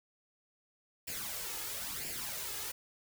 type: noise with flanger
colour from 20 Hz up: white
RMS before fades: -40 dBFS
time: 1.07-2.72 s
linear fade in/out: 10 ms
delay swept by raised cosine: 0.4 to 2.4 ms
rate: 1 Hz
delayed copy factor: +0.65
effects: none